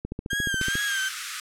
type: click train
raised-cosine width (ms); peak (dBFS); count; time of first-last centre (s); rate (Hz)
3; -18; 11; 0.05-0.754; 14.2
type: tone with vibrato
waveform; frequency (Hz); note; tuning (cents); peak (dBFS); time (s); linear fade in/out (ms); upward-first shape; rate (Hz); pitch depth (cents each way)
35% pulse; 1600; G6; +35; -23; 0.3-1.09; 10; sine; 2.4; 63
type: high-pass noise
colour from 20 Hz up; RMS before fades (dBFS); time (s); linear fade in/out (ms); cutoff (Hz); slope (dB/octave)
pink; -34; 0.61-1.4; 2; 1200; 96
effects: low-pass 11000 Hz 12 dB/octave